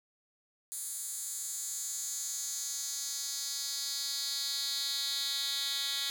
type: tone with high-pass filter sweep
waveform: 10% pulse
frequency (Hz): 277.7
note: C#4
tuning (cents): +3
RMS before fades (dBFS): -36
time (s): 0.72-6.1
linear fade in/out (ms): 0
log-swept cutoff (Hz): 8800 to 3300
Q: 2.7
effects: none